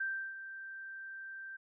sine tone with ADSR envelope, 1568 Hz, G6, in tune, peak -32 dBFS, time 0-1.57 s, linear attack 8 ms, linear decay 330 ms, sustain -11 dB, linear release 12 ms, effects none

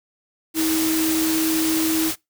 sine tone in noise, 320 Hz, D#4, 49 cents sharp, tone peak -19 dBFS, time 0.54-2.12 s, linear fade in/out 50 ms, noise white, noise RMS -25 dBFS, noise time 0.54-2.16 s, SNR +3 dB, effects noise-tail reverb RT60 0.2 s tail -24 dB re dry

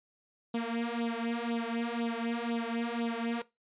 sawtooth tone with flanger, 233.1 Hz, A#3, in tune, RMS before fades -33 dBFS, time 0.54-3.42 s, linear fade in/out 5 ms, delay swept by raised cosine 0.24 to 3.94 ms, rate 2 Hz, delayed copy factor +0.8, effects noise-tail reverb RT60 0.2 s tail -19 dB re dry + resampled to 8000 Hz

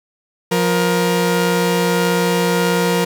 sawtooth tone pair together, 176.76 / 471.9 Hz, F3 / A#4, +21 / +21 cents, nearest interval octave + perfect fourth, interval 1700 cents, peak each -13 dBFS, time 0.51-3.05 s, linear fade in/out 10 ms, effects none

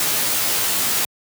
white noise with comb filter, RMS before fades -20 dBFS, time 0-1.05 s, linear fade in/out 2 ms, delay 15 ms, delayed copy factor -0.9, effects high-pass 100 Hz 12 dB/octave

